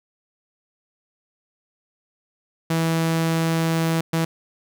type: tone bursts at uneven times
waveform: sawtooth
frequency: 163.6 Hz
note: E3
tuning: 13 cents flat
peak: -15 dBFS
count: 2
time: 2.7-4.01 / 4.13-4.25 s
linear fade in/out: 5 ms
effects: none